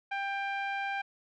sawtooth tone with low-pass filter, 792 Hz, G5, 18 cents sharp, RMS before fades -34 dBFS, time 0.11-1.02 s, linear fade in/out 10 ms, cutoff 2200 Hz, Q 2.3, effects none

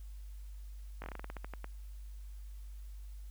slowing click train, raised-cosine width 0.5 ms, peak -28 dBFS, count 13, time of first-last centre 1.02-1.644 s, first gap 19 ms, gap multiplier 1.17, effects added 50 Hz sine -44 dBFS peak until 3.3 s + white hiss -67 dBFS RMS until 3.3 s

